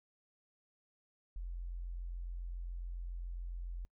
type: tone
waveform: sine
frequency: 43.61 Hz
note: F1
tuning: 2 cents flat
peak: -39 dBFS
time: 1.36-3.85 s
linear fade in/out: 0 ms
effects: noise-tail reverb RT60 0.1 s tail -26 dB re dry